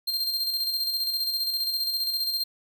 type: tone with tremolo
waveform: 45% pulse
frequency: 4186 Hz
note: C8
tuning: in tune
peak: -23 dBFS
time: 0.07-2.44 s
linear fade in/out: 10 ms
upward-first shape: square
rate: 15 Hz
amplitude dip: 40%
effects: none